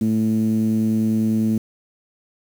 10% pulse tone with low-pass filter, 110 Hz, A2, in tune, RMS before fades -19 dBFS, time 0.01-1.58 s, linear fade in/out 5 ms, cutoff 240 Hz, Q 4.4, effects 7-bit

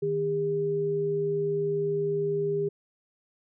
sine tone pair together, 155.56 / 403.7 Hz, D#3 / G#4, 0 / -49 cents, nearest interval octave + perfect fourth, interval 1651 cents, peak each -33 / -25 dBFS, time 0.02-2.69 s, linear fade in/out 10 ms, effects none

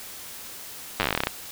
slowing click train, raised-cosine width 0.3 ms, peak -6 dBFS, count 15, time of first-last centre 1-1.271 s, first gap 9 ms, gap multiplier 1.11, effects white hiss -40 dBFS RMS until 1.51 s

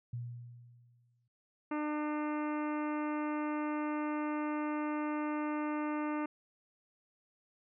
sine tone with exponential decay, 120 Hz, B2, 49 cents flat, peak -35 dBFS, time 0.13-1.28 s, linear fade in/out 5 ms, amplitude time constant 250 ms
harmonic tone, 300 Hz, D4, 37 cents sharp, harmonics 1 / 2 / 3 / 4 / 5 / 6 / 7 / 8 / 9, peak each -34 / -43 / -42 / -43 / -49 / -53 / -50 / -55 / -55 dBFS, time 1.71-6.26 s, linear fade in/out 5 ms
effects none

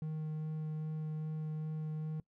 triangle tone with vibrato, 155.5 Hz, D#3, 1 cent flat, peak -34 dBFS, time 0.02-2.2 s, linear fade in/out 2 ms, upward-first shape sine, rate 2.5 Hz, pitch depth 8 cents each way, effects noise-tail reverb RT60 0.1 s tail -22 dB re dry

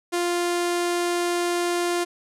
sawtooth tone with low-pass filter, 349.2 Hz, F4, in tune, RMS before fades -24 dBFS, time 0.12-2.05 s, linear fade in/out 20 ms, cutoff 10000 Hz, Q 1.4, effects none

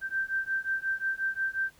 sine beating tone pair, 1563 / 1568.6 Hz, G6 / G6, -6 / +1 cents, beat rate 5.6 Hz, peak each -31 dBFS, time 0.01-1.72 s, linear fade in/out 50 ms, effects pink hiss -60 dBFS RMS until 1.79 s

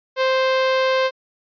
sawtooth tone, 523.3 Hz, C5, in tune, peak -12 dBFS, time 0.16-1.11 s, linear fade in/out 50 ms, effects resampled to 11025 Hz

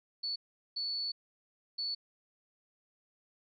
sine tone bursts at uneven times, 4445 Hz, C#8, 4 cents sharp, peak -33 dBFS, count 3, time 0.23-0.36 / 0.76-1.12 / 1.78-1.95 s, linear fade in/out 10 ms, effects none

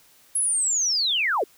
sine linear sweep, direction down, 10790 to 334.9 Hz, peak -20 dBFS, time 0.35-1.44 s, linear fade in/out 5 ms, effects white hiss -56 dBFS RMS until 1.57 s

